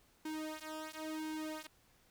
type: tone with flanger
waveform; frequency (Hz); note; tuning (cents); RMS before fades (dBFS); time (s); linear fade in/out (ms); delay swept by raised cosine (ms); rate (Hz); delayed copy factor
sawtooth; 312.1; D#4; +5; -43; 0.25-1.67; 5; 1.5 to 3.7; 0.97; -1
effects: pink hiss -69 dBFS RMS until 2.1 s